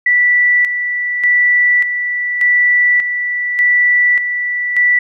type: tone with tremolo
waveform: sine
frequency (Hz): 1964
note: B6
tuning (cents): -10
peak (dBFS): -8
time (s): 0.06-4.99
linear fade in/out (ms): 5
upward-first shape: square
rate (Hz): 0.85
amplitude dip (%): 55
effects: none